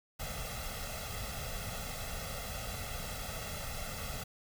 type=noise with comb filter; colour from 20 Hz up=pink; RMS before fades=-40 dBFS; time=0.19-4.24 s; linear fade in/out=10 ms; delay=1.5 ms; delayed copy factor=+0.9; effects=none